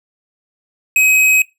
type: tone with tanh clipping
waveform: triangle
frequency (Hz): 2536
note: D#7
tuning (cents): +32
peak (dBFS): -10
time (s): 0.96-1.42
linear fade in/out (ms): 2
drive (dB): 18
effects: noise-tail reverb RT60 0.2 s tail -21 dB re dry